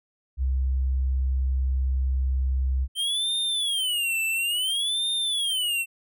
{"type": "tone", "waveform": "sine", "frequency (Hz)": 65.41, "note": "C2", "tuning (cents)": 0, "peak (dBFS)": -21, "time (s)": [0.37, 2.88], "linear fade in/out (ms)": 50}
{"type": "tone with vibrato", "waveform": "square", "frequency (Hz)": 3108, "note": "G7", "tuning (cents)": -16, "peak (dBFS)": -24, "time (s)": [2.95, 5.86], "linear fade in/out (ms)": 50, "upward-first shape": "sine", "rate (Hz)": 0.58, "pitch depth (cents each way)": 270}
{"effects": []}